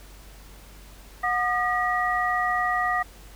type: tone cluster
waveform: sine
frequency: 728 / 1218 / 1915 Hz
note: F#5 / D#6 / A#6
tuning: -28 / -37 / +46 cents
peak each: -26 dBFS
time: 1.23-3.03 s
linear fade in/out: 10 ms
effects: added 48 Hz sine -45 dBFS peak until 3.35 s + pink hiss -50 dBFS RMS until 3.35 s